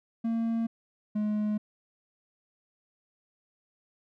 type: tone pair in turn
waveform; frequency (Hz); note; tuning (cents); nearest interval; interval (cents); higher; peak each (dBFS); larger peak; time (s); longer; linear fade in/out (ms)
triangle; 228.4 / 211.1; A#3 / G#3; -35 / +29; minor second; 136; first; -24; neither; 0.24-0.67 / 1.15-1.58; neither; 10
effects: none